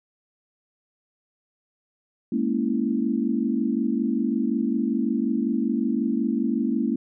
sine chord, A# half-diminished seventh, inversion third, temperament equal, 207.7 / 233.1 / 277.2 / 329.6 Hz, G#3 / A#3 / C#4 / E4, 0 / 0 / 0 / 0 cents, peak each -28 / -24 / -27 / -29 dBFS, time 2.32-6.96 s, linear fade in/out 5 ms, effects none

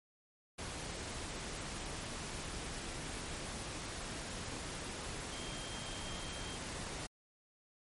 sine tone in noise, 3189 Hz, G7, 29 cents sharp, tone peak -50 dBFS, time 5.32-6.57 s, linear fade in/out 10 ms, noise pink, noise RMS -43 dBFS, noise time 0.58-7.07 s, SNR -10 dB, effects MP3 48 kbps

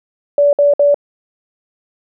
sine tone bursts, 576 Hz, D5, 34 cents flat, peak -7 dBFS, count 3, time 0.38-0.944 s, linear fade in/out 2 ms, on 150 ms, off 57 ms, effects none

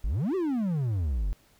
triangle exponential two-way sweep, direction up then down, 41.81 to 397.1 to 41.81 Hz, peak -23 dBFS, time 0.04-1.33 s, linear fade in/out 0 ms, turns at 0.35 s, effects pink hiss -62 dBFS RMS until 1.59 s

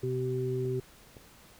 harmonic tone, 127.7 Hz, C3, 42 cents flat, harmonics 1 / 2 / 3, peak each -32 / -41 / -31 dBFS, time 0.03-0.8 s, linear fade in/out 5 ms
clicks, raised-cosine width 2 ms, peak -34 dBFS, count 2, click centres 0.653 / 1.168 s
effects pink hiss -56 dBFS RMS until 1.59 s

